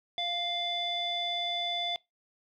square tone with low-pass filter, 698 Hz, F5, 1 cent flat, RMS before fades -32 dBFS, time 0.18-1.96 s, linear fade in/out 0 ms, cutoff 3400 Hz, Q 9, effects noise-tail reverb RT60 0.2 s tail -23 dB re dry

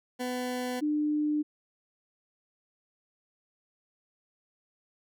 20% pulse / sine tone pair in turn, 250 / 299.8 Hz, B3 / D4, +21 / +36 cents, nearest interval minor third, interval 315 cents, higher second, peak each -26 / -25 dBFS, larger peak second, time 0.19-0.81 / 0.81-1.43 s, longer neither, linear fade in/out 20 ms, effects none

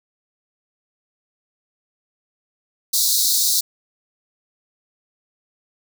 pink high-pass noise, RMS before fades -18 dBFS, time 2.93-3.61 s, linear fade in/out 10 ms, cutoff 3800 Hz, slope 96 dB/octave, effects none

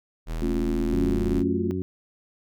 square tone, 40.59 Hz, E1, 26 cents flat, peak -28 dBFS, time 0.26-1.44 s, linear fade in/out 50 ms
sine chord, A augmented, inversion none, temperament equal with one note detuned, 220 / 275 / 349.2 Hz, A3 / C#4 / E#4, 0 / -14 / 0 cents, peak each -28 dBFS, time 0.42-1.71 s, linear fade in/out 0 ms
harmonic tone, 92.5 Hz, F#2, in tune, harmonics 1 / 2 / 3 / 4, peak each -31 / -31 / -31 / -31 dBFS, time 0.93-1.82 s, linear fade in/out 0 ms
effects none

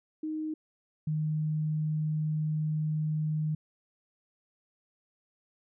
sine tone pair in turn, 311.1 / 154.25 Hz, D#4 / D#3, 0 / -15 cents, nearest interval octave, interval 1215 cents, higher first, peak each -31 / -27 dBFS, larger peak second, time 0.23-0.54 / 1.07-3.55 s, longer second, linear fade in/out 5 ms, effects none

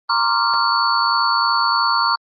sine tone cluster, 935 / 1065 / 1168 / 1385 / 4463 Hz, A#5 / C6 / D6 / F6 / C#8, +5 / +30 / -10 / -15 / +11 cents, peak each -21 dBFS, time 0.09-2.16 s, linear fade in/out 10 ms, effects Opus 32 kbps

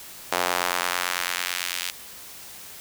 sawtooth tone with high-pass filter sweep, 89 Hz, F2, 33 cents sharp, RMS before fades -27 dBFS, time 0.32-1.91 s, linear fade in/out 5 ms, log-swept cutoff 680 to 2900 Hz, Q 0.96, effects white hiss -42 dBFS RMS until 2.8 s

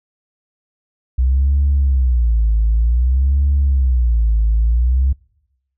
sine tone with vibrato, 61.74 Hz, B1, in tune, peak -10 dBFS, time 1.18-5.13 s, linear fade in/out 10 ms, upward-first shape sine, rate 0.54 Hz, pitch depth 230 cents each way, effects noise-tail reverb RT60 0.9 s tail -26 dB re dry + tanh soft clip ceiling -8 dBFS

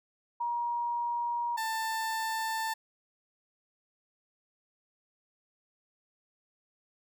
sine / 30% pulse tone pair in turn, 950 / 889.4 Hz, A#5 / A5, +33 / +18 cents, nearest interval minor second, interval 115 cents, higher first, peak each -29 / -28 dBFS, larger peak second, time 0.4-1.57 / 1.57-2.74 s, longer neither, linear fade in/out 10 ms, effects none

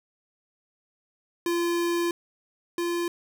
square tone pair in turn, 343.5 / 344.8 Hz, F4 / F4, -29 / -22 cents, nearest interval unison, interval 7 cents, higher second, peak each -24 / -26 dBFS, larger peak first, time 1.46-2.11 / 2.78-3.08 s, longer first, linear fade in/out 2 ms, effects 10-bit

